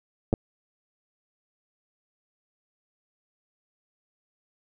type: clicks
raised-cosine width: 2 ms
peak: -10 dBFS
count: 2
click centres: 0.329 / 0.338 s
effects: none